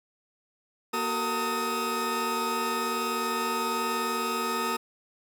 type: tone cluster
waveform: 40% pulse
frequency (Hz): 237.3 / 375.4 / 454.4 / 908 / 1260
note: A#3 / F#4 / A#4 / A#5 / D#6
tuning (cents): +31 / +25 / -44 / -46 / +21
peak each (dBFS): -35 / -35 / -35 / -33 / -29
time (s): 0.93-4.77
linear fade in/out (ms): 10
effects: none